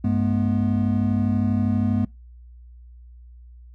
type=tone cluster; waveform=triangle; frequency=99.3 / 211.6 / 244.1 Hz; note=G2 / G#3 / B3; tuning=+23 / +33 / -20 cents; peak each=-21 dBFS; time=0.04-2.05 s; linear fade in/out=5 ms; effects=noise-tail reverb RT60 0.2 s tail -23 dB re dry + added 60 Hz sine -42 dBFS peak until 3.74 s